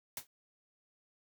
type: noise with exponential decay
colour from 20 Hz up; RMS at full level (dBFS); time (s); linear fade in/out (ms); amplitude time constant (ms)
white; -36; 0.17-0.27; 2; 21
effects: none